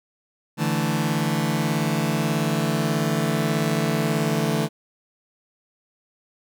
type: chord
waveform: sawtooth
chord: D suspended second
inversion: none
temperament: just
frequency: 146.83 / 165.19 / 220.2 Hz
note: D3 / E3 / A3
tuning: 0 / +4 / +2 cents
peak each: -21 dBFS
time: 0.57-4.69 s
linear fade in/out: 50 ms
effects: none